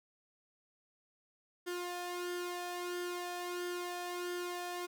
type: tone with flanger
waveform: sawtooth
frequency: 354.3 Hz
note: F4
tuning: 25 cents sharp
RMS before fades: -40 dBFS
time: 1.66-4.87 s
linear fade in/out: 20 ms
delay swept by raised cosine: 0.61 to 1.21 ms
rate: 1.5 Hz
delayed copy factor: +0.6
effects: none